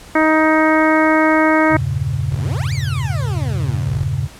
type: harmonic tone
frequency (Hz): 313.6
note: D#4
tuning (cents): +14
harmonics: 1 / 2 / 3 / 4 / 5 / 6 / 7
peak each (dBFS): -14 / -17 / -19 / -20 / -21 / -22 / -22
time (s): 0.15-1.77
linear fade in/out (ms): 5
type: chord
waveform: sine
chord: E diminished seventh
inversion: none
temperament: equal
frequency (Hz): 82.41 / 98 / 116.54 / 138.59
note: E2 / G2 / Bb2 / Db3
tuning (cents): 0 / 0 / 0 / 0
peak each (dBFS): -25 / -23 / -23 / -20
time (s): 1.7-4.28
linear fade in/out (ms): 20
type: exponential two-way sweep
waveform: 20% pulse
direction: up then down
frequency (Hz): 41.2 to 2434 to 41.2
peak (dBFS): -23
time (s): 2.32-4.05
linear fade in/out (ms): 0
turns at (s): 2.73
effects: pink hiss -40 dBFS RMS until 4.39 s + low-pass 11000 Hz 12 dB/octave